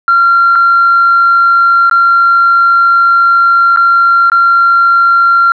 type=tone with dropouts; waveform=sine; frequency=1377 Hz; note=F6; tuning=25 cents flat; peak=-3 dBFS; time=0.08-5.52 s; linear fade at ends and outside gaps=1 ms; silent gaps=0.554-0.557 / 1.897-1.912 / 3.762-3.772 / 4.299-4.318 s; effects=tanh soft clip ceiling 0 dBFS